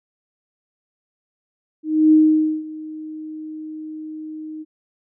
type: tone with ADSR envelope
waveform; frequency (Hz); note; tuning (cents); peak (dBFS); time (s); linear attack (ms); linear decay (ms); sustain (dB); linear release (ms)
sine; 311.1; D#4; 0; -8; 1.83-4.65; 290; 510; -21; 35
effects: none